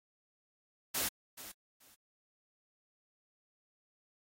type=noise with echo; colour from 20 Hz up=white; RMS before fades=-34 dBFS; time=0.94-1.09 s; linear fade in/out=10 ms; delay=430 ms; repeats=2; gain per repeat=-14 dB; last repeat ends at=1.95 s; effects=AAC 48 kbps